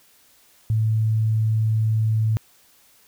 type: tone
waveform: sine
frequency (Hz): 110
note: A2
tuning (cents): 0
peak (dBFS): -17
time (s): 0.7-2.37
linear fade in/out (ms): 0
effects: white hiss -56 dBFS RMS until 3.07 s